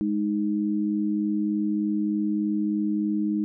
sine tone pair together, 207.8 / 311.1 Hz, G#3 / D#4, +1 / 0 cents, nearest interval perfect fifth, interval 699 cents, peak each -25 dBFS, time 0.01-3.44 s, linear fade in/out 0 ms, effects none

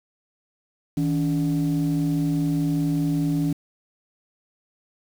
sine tone pair together, 159.73 / 284.6 Hz, D#3 / C#4, +46 / +46 cents, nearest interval minor seventh, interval 1000 cents, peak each -21 dBFS, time 0.97-3.53 s, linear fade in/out 5 ms, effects tanh soft clip ceiling -16 dBFS + 7-bit

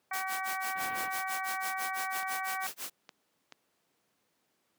harmonic tone, 380 Hz, F#4, 46 cents sharp, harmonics 2 / 3 / 4 / 5 / 6, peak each -37 / -39 / -40 / -41 / -42 dBFS, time 0.11-2.67 s, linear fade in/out 5 ms
white noise with tremolo, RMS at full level -38 dBFS, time 0.13-2.9 s, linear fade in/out 5 ms, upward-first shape sine, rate 6 Hz, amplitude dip 100%
pink band-stop noise, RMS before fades -44 dBFS, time 0.74-1.11 s, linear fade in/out 50 ms, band 3400 to 16000 Hz, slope 24 dB/octave
click train, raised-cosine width 0.2 ms, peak -29 dBFS, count 4, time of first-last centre 2.23-3.523 s, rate 2.32 Hz
effects pink hiss -75 dBFS RMS until 4.78 s + high-pass 200 Hz 12 dB/octave

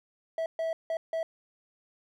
triangle tone bursts at uneven times, 652 Hz, E5, 19 cents flat, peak -26 dBFS, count 4, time 0.38-0.46 / 0.59-0.73 / 0.9-0.97 / 1.13-1.23 s, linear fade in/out 2 ms, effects none

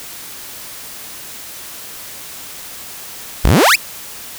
sawtooth exponential sweep, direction up, 34.1 to 2864 Hz, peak -4 dBFS, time 3.44-3.76 s, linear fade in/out 10 ms, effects white hiss -32 dBFS RMS until 4.38 s

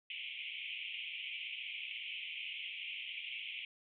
white band-pass noise, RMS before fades -44 dBFS, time 0.1-3.65 s, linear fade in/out 2 ms, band 2200 to 3200 Hz, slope 96 dB/octave, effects none

